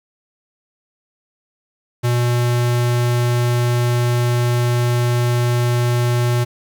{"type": "tone", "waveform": "square", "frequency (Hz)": 121.1, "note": "B2", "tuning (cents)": -34, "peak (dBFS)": -15, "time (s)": [2.03, 6.45], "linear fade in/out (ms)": 20, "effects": ["8-bit"]}